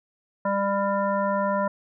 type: harmonic tone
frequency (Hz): 198.9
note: G3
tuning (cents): +25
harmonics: 1 / 3 / 5 / 7 / 9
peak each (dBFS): -28 / -25 / -26 / -33 / -39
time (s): 0.45-1.68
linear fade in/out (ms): 5
effects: none